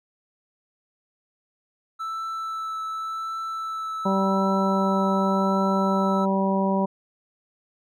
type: tone with vibrato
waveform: triangle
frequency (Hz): 1318.5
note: E6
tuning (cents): 0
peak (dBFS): -26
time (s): 1.99-6.26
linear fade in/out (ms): 20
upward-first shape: triangle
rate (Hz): 0.89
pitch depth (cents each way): 12
type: harmonic tone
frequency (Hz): 193.7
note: G3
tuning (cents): -20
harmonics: 1 / 2 / 3 / 4 / 5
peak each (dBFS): -22 / -29 / -27 / -32 / -27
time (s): 4.05-6.86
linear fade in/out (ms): 10
effects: none